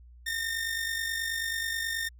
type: tone with amplitude modulation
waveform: sawtooth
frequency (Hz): 1821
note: A#6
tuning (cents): -41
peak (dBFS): -24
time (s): 0.26-2.09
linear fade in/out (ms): 10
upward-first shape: sine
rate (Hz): 49.3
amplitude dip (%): 50
effects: added 60 Hz sine -49 dBFS peak until 2.19 s